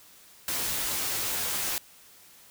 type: noise with comb filter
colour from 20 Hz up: white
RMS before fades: -30 dBFS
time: 0.48-1.78 s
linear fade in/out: 0 ms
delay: 13 ms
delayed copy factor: -0.6
effects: white hiss -54 dBFS RMS until 2.5 s